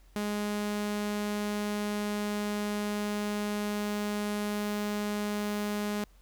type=tone; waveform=sawtooth; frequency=207.7 Hz; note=G#3; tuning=in tune; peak=-26 dBFS; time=0.16-6.04 s; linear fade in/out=0 ms; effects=added 45 Hz sine -55 dBFS peak until 6.21 s + pink hiss -66 dBFS RMS until 6.21 s